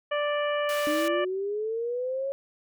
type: harmonic tone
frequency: 587.3 Hz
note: D5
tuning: in tune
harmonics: 1 / 2 / 3 / 4 / 5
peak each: -26 / -32 / -34 / -39 / -38 dBFS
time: 0.11-1.25 s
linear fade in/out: 10 ms
type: high-pass noise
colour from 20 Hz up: pink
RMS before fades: -39 dBFS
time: 0.69-1.08 s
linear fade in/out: 0 ms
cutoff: 1400 Hz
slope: 12 dB/octave
type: linear sweep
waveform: sine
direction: up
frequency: 297.1 to 554.4 Hz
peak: -27 dBFS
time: 0.87-2.32 s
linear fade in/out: 0 ms
effects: none